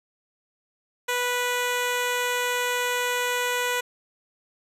10% pulse tone, 491.8 Hz, B4, 7 cents flat, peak -15 dBFS, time 1.08-3.81 s, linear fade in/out 10 ms, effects resampled to 32000 Hz + 9-bit

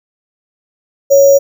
sine tone with sample-and-hold, 554.4 Hz, C#5, in tune, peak -3 dBFS, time 1.1-1.39 s, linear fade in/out 20 ms, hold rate 6300 Hz, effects none

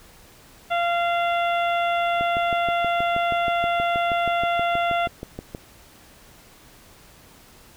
harmonic tone, 690 Hz, F5, 21 cents flat, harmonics 1 / 2 / 3 / 4 / 5, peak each -21 / -27 / -31 / -33 / -35 dBFS, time 0.7-5.08 s, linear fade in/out 20 ms
click train, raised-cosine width 2 ms, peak -18 dBFS, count 22, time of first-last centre 2.21-5.549 s, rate 6.29 Hz
effects pink hiss -50 dBFS RMS until 7.76 s

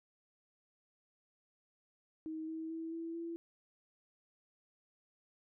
sine tone with pitch steps, 316.5 / 321.1 / 325.8 / 330.5 / 335.3 Hz, D#4 / E4 / E4 / E4 / E4, +30 / -45 / -20 / +5 / +30 cents, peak -39 dBFS, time 2.26-3.36 s, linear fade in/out 0 ms, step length 220 ms, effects none

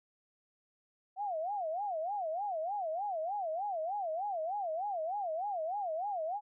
sine tone with vibrato, 722 Hz, F#5, 43 cents flat, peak -33 dBFS, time 1.16-6.41 s, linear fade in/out 50 ms, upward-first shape sine, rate 3.3 Hz, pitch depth 250 cents each way, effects none

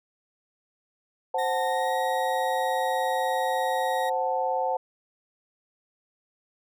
sine chord, F# diminished, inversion second, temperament equal, 523.3 / 740 / 880 Hz, C5 / F#5 / A5, 0 / 0 / 0 cents, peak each -28 dBFS, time 1.34-4.77 s, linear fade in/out 5 ms
30% pulse tone with pitch glide, 1848 to 1887.9 Hz, A#6 to A#6, -16 to +21 cents, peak -31 dBFS, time 1.38-4.1 s, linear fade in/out 10 ms, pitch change +37 cents, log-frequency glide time 1.63-1.95 s
effects none

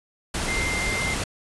sine tone in noise, 2093 Hz, C7, in tune, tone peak -26 dBFS, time 0.48-1.14 s, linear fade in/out 5 ms, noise pink, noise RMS -27 dBFS, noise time 0.34-1.24 s, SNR -2 dB, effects resampled to 24000 Hz

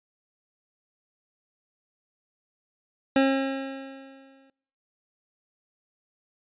25% pulse tone with exponential decay, 270 Hz, C#4, 45 cents flat, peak -13 dBFS, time 3.16-4.5 s, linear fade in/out 2 ms, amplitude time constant 290 ms, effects noise-tail reverb RT60 0.8 s tail -26 dB re dry + resampled to 8000 Hz

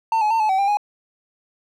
triangle tone with pitch steps, 899 / 848 / 903 / 860 / 764 / 795 / 828 Hz, A5 / G#5 / A5 / A5 / G5 / G5 / G#5, +37 / +36 / +45 / -40 / -45 / +24 / -5 cents, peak -14 dBFS, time 0.12-0.771 s, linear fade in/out 2 ms, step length 93 ms, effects none

